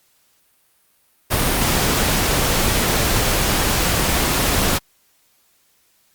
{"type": "noise", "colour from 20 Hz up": "pink", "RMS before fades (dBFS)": -18, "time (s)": [1.3, 4.79], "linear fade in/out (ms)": 20, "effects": ["white hiss -60 dBFS RMS until 6.14 s", "Opus 48 kbps"]}